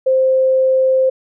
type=tone; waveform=sine; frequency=523.3 Hz; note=C5; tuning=in tune; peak=-10 dBFS; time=0.06-1.1 s; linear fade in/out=10 ms; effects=none